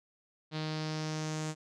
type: tone with low-pass filter sweep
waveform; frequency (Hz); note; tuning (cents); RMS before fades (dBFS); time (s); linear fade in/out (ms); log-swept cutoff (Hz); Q
sawtooth; 155.56; D#3; 0; -36; 0.51-1.55; 50; 4100 to 7400; 3.1
effects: none